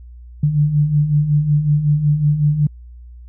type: beating tone pair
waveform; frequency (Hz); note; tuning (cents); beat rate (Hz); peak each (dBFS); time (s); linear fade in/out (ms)
sine; 144.3 / 149.7; D3 / D3; -30 / +33; 5.4; -20 / -13; 0.43-2.67; 5
effects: added 60 Hz sine -35 dBFS peak until 3.28 s